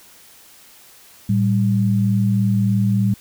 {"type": "tone pair together", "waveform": "sine", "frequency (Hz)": [112.68, 196], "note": ["A2", "G3"], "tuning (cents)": [42, 0], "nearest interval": "minor seventh", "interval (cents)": 958, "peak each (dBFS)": -17, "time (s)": [1.29, 3.14], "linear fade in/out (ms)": 5, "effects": ["white hiss -47 dBFS RMS until 3.2 s"]}